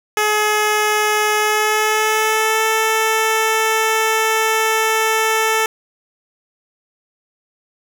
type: tone with pitch glide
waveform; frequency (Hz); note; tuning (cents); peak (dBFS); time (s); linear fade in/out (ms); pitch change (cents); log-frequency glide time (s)
10% pulse; 424 to 441.5; G#4 to A4; +36 to +6; -6; 0.17-5.66; 2; +70; 1.37-2.65
effects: none